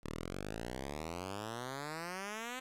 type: exponential sweep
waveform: 5% pulse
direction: up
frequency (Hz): 36.69 to 261.6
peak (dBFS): -29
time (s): 0.03-2.6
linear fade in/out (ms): 10
effects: low-pass 12000 Hz 12 dB/octave + 11-bit